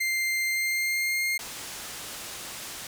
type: tone with pitch glide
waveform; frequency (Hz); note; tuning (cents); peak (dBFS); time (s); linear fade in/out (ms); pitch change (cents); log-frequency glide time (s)
40% pulse; 2095 to 2123; C7 to C7; +2 to +25; -24; 0-1.38; 10; +23; 0.48-1.21
type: low-pass noise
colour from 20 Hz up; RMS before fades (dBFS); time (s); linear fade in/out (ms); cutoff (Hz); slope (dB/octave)
white; -39; 1.39-2.87; 2; 9700; 12
effects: none